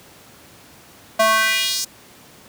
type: tone with high-pass filter sweep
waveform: square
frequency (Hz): 220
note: A3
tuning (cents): 0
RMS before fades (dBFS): -18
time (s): 1.19-1.85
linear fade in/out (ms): 10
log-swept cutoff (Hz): 700 to 6200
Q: 2.2
effects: pink hiss -46 dBFS RMS until 2.48 s + high-pass 100 Hz 12 dB/octave